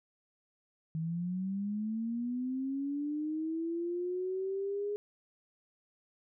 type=linear sweep; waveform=sine; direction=up; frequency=157.6 to 415.3 Hz; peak=-32 dBFS; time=0.95-4.96 s; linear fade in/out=0 ms; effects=none

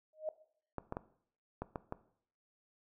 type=tone with exponential growth; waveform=sine; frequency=622.3 Hz; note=D#5; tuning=in tune; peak=-31 dBFS; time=0.13-0.29 s; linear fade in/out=2 ms; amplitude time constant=34 ms
type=clicks; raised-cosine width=1 ms; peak=-24 dBFS; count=6; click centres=0.783 / 0.924 / 0.969 / 1.62 / 1.758 / 1.924 s
effects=noise-tail reverb RT60 0.6 s tail -17 dB re dry

